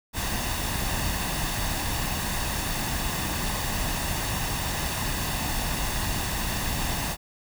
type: noise with comb filter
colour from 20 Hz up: pink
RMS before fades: -28 dBFS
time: 0.13-7.17 s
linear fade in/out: 50 ms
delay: 1.1 ms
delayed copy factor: +0.5
effects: none